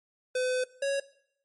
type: tone pair in turn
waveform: square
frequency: 507 / 554.4 Hz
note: B4 / C#5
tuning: +45 / 0 cents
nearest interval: major second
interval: 155 cents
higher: second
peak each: -27 dBFS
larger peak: neither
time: 0.35-0.64 / 0.82-1 s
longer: first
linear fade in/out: 5 ms
effects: noise-tail reverb RT60 0.7 s tail -19 dB re dry + MP3 48 kbps